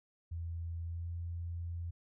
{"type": "tone with pitch glide", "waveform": "sine", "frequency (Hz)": [83.9, 85.32], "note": ["E2", "F2"], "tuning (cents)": [31, -40], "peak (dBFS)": -37, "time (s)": [0.31, 1.91], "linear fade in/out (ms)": 10, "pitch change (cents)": 29, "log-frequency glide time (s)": [0.84, 1.1], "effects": []}